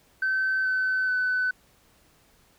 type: tone with pitch steps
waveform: sine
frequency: 1537 / 1521.1 / 1505.4 Hz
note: G6 / F#6 / F#6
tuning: -35 / +47 / +29 cents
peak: -21 dBFS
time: 0.22-1.51 s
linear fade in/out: 5 ms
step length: 430 ms
effects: tanh soft clip ceiling -19 dBFS + pink hiss -61 dBFS RMS until 2.58 s